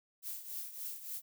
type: noise with tremolo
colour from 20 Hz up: violet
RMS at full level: -40 dBFS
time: 0.22-1.22 s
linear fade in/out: 50 ms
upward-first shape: triangle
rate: 3.5 Hz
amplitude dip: 75%
effects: none